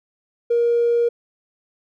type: tone with tanh clipping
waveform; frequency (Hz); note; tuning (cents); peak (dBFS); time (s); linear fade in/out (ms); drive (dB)
triangle; 472; A#4; +22; -14; 0.5-1.09; 10; 1
effects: none